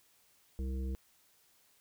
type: harmonic tone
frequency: 65.41 Hz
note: C2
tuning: in tune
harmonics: 1 / 3 / 5 / 7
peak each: -34 / -44 / -48 / -51 dBFS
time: 0.59-0.95 s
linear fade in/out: 0 ms
effects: white hiss -68 dBFS RMS until 1.8 s